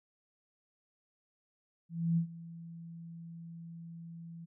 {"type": "tone with ADSR envelope", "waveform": "sine", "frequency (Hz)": 167.1, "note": "E3", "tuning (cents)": 24, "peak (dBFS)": -25, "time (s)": [1.89, 4.46], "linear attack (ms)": 280, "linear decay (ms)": 95, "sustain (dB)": -19, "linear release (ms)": 20, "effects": []}